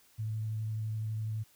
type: tone with vibrato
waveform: sine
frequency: 109.2 Hz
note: A2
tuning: 13 cents flat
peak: -32 dBFS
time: 0.18-1.44 s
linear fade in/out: 20 ms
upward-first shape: sine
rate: 12 Hz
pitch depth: 12 cents each way
effects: white hiss -64 dBFS RMS until 1.55 s